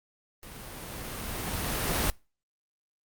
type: noise with level ramp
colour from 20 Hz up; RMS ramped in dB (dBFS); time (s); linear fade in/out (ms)
pink; -45 to -26; 0.43-2.1; 0
effects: noise-tail reverb RT60 0.3 s tail -25 dB re dry + Opus 32 kbps